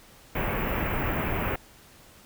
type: band-stop noise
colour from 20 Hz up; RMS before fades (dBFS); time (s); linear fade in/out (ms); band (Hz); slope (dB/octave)
pink; -28; 0.35-1.56; 5; 2700 to 15000; 48
effects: pink hiss -53 dBFS RMS until 2.25 s